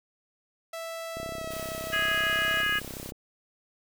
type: tone with pitch glide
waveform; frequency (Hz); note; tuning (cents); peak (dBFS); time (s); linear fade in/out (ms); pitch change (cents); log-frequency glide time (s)
sawtooth; 659.3 to 648.3; E5 to E5; 0 to -29; -31; 0.73-2.62; 5; -29; 1.34-1.45
type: click train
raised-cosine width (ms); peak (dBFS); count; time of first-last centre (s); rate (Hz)
2; -26; 65; 1.17-3.121; 32.8
type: noise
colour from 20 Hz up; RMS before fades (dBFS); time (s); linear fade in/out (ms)
white; -43; 1.5-3.12; 20
type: harmonic tone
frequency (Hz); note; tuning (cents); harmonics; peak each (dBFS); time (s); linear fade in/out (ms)
415.3; G#4; 0; 3 / 4 / 5 / 6 / 7; -34 / -26 / -36 / -36 / -31; 1.92-2.8; 20
effects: none